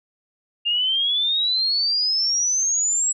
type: exponential sweep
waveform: sine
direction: up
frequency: 2794 to 7780 Hz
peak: -18 dBFS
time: 0.65-3.13 s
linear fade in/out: 20 ms
effects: none